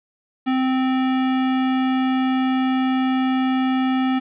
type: tone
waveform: square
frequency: 260 Hz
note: C4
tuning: 11 cents flat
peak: -18 dBFS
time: 0.46-4.2 s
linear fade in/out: 20 ms
effects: resampled to 8000 Hz + 8-bit